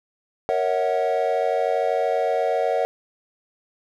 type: chord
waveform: triangle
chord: F# dominant seventh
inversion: first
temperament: equal with one note detuned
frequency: 466.2 / 554.4 / 647.6 / 740 Hz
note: A#4 / C#5 / E5 / F#5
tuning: 0 / 0 / -31 / 0 cents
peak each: -23 dBFS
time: 0.49-2.85 s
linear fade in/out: 0 ms
effects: none